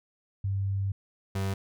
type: tone pair in turn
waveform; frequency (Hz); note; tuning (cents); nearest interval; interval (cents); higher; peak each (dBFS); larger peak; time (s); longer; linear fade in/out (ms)
sine / 35% pulse; 98 / 96.93; G2 / G2; 0 / -19; unison; 19; first; -26; neither; 0.44-0.92 / 1.35-1.54; first; 5
effects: none